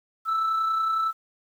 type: tone with amplitude modulation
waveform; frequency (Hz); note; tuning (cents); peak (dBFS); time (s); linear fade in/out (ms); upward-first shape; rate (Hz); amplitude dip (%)
sine; 1318.5; E6; 0; -18; 0.25-1.13; 50; sine; 30.9; 40
effects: tanh soft clip ceiling -20 dBFS + 9-bit